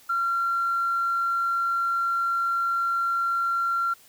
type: tone with tanh clipping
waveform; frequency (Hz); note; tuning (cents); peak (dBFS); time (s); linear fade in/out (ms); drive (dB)
triangle; 1372; F6; -31; -22; 0.09-3.94; 10; 4
effects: white hiss -54 dBFS RMS until 4.08 s